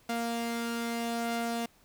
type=tone pair together; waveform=sawtooth; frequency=233.2 / 698.8 Hz; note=A#3 / F5; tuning=+1 / +1 cents; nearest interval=octave + perfect fifth; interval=1900 cents; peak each=-28 / -33 dBFS; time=0.09-1.66 s; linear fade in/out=5 ms; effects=pink hiss -63 dBFS RMS until 1.84 s